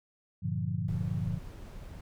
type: chord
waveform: sine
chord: G minor seventh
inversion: none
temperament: equal with one note detuned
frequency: 98 / 116.54 / 146.83 / 174.01 Hz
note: G2 / Bb2 / D3 / F3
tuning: 0 / 0 / 0 / -6 cents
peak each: -35 dBFS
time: 0.42-1.39 s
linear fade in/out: 20 ms
type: noise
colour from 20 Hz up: brown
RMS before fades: -44 dBFS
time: 0.88-2.01 s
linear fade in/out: 5 ms
effects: none